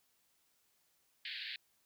white band-pass noise, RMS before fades -44 dBFS, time 1.25-1.56 s, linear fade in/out 2 ms, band 1600 to 4500 Hz, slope 96 dB/octave, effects white hiss -75 dBFS RMS until 1.85 s

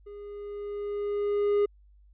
triangle tone with level ramp, 410 Hz, G#4, 22 cents flat, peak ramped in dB -39 to -18 dBFS, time 0.06-1.66 s, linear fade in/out 10 ms, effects added 50 Hz sine -54 dBFS peak until 2.13 s + resampled to 8000 Hz

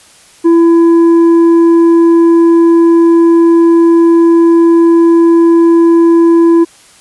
sine tone with tanh clipping, 335 Hz, E4, 28 cents sharp, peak -4 dBFS, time 0.44-6.65 s, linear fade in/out 20 ms, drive 5 dB, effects white hiss -41 dBFS RMS until 7 s + resampled to 24000 Hz

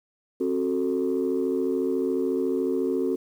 sine chord, F# diminished, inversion second, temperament just, 266.4 / 370 / 444 Hz, C4 / F#4 / A4, +31 / 0 / +16 cents, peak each -26 / -25 / -27 dBFS, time 0.4-3.16 s, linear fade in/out 10 ms, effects tanh soft clip ceiling -16 dBFS + 9-bit

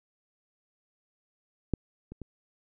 clicks, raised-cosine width 3 ms, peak -13 / -29 / -27 dBFS, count 3, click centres 1.737 / 2.12 / 2.217 s, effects none

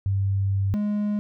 sine / triangle tone pair in turn, 98 / 207.7 Hz, G2 / G#3, 0 / 0 cents, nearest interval octave + minor second, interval 1300 cents, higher second, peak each -20 dBFS, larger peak neither, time 0.06-0.74 / 0.74-1.19 s, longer first, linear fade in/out 0 ms, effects none

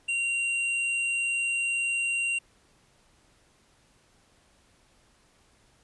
sine tone with tanh clipping, 2762 Hz, F7, 20 cents flat, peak -27 dBFS, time 0.08-2.39 s, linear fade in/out 10 ms, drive 12 dB, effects pink hiss -63 dBFS RMS until 5.83 s + resampled to 24000 Hz

